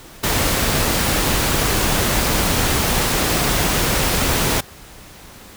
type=noise; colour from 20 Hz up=pink; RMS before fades=-18 dBFS; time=0.23-4.61 s; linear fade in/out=10 ms; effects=pink hiss -41 dBFS RMS until 5.56 s